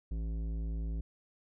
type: tone with tanh clipping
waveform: triangle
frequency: 55 Hz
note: A1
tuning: in tune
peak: -35 dBFS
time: 0.11-1.01 s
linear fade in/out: 5 ms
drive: 17 dB
effects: none